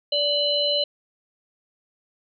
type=tone cluster; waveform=sine; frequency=581 / 2972 / 4063 Hz; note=D5 / F#7 / B7; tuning=-19 / +7 / +48 cents; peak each=-24 dBFS; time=0.12-0.84 s; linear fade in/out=5 ms; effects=none